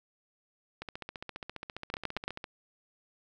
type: two click trains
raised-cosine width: 0.3 ms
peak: -23 / -15 dBFS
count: 25 / 4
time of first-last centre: 0.82-2.442 / 1.94-2.28 s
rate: 14.8 / 8.83 Hz
effects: none